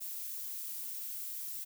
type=noise; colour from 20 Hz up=violet; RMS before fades=-41 dBFS; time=0-1.65 s; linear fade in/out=20 ms; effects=none